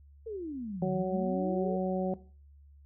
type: exponential two-way sweep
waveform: sine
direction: down then up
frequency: 466.2 to 146.9 to 466.2 Hz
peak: -35 dBFS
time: 0.26-1.77 s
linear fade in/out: 10 ms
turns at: 0.9 s
type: harmonic tone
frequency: 186.3 Hz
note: F#3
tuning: 12 cents sharp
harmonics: 1 / 2 / 3 / 4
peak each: -30 / -34 / -34 / -38 dBFS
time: 0.82-2.14 s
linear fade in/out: 2 ms
effects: noise-tail reverb RT60 0.4 s tail -18 dB re dry + added 71 Hz sine -53 dBFS peak until 2.85 s